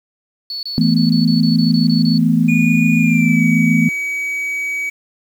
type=tone bursts; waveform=sine; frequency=4432 Hz; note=C#8; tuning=1 cent flat; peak=-22 dBFS; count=11; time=0.5-2.18 s; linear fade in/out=2 ms; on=130 ms; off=25 ms
type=chord; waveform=sine; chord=E suspended fourth; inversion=none; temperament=equal; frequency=164.81 / 220 / 246.9 Hz; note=E3 / A3 / B3; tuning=0 / 0 / 0 cents; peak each=-15 dBFS; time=0.78-3.89 s; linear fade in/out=0 ms
type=tone with pitch glide; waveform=triangle; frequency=2447 to 2270 Hz; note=D#7 to C#7; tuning=-29 to +41 cents; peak=-17 dBFS; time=2.48-4.9 s; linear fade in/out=10 ms; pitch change=-130 cents; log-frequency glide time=2.97-3.43 s
effects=7-bit